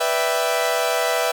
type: chord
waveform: sawtooth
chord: E minor seventh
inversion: second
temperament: equal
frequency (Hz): 493.9 / 587.3 / 659.3 / 784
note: B4 / D5 / E5 / G5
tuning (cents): 0 / 0 / 0 / 0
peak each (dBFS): -20 / -24 / -18 / -23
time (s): 0-1.32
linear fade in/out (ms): 10
effects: none